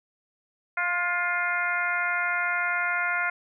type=harmonic tone with a mistuned harmonic; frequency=350.7 Hz; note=F4; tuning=7 cents sharp; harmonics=2 / 3 / 4 / 5 / 6 / 7; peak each=-33 / -34 / -27 / -34 / -29 / -37 dBFS; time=0.77-3.3 s; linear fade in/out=5 ms; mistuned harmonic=4; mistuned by=+21 cents; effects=none